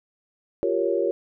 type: chord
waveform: sine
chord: G half-diminished seventh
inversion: third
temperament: equal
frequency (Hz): 349.2 / 392 / 466.2 / 554.4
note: F4 / G4 / Bb4 / Db5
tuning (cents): 0 / 0 / 0 / 0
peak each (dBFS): -26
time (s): 0.63-1.11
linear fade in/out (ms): 0
effects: none